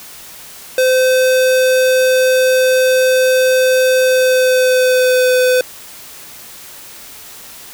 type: tone with pitch glide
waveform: square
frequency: 514 to 505.5 Hz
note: C5 to B4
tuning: -31 to +40 cents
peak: -10 dBFS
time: 0.78-5.61 s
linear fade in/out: 2 ms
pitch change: -29 cents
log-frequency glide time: 4.01-5.34 s
effects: white hiss -35 dBFS RMS until 7.73 s